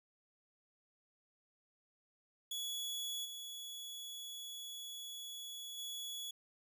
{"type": "tone with level steps", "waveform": "sawtooth", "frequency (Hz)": 3385, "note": "G#7", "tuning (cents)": 32, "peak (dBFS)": [-36, -42, -39], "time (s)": [2.51, 6.31], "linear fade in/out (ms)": 5, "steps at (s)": [3.24, 5.77], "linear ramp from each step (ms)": 20, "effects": []}